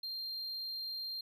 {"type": "tone", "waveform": "triangle", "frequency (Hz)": 4186, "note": "C8", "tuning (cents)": 0, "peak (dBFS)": -37, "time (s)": [0.03, 1.21], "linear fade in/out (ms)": 5, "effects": []}